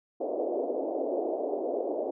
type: band-pass noise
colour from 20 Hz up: white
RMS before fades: -31 dBFS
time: 0.2-2.11 s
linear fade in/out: 10 ms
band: 290 to 670 Hz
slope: 48 dB/octave
effects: none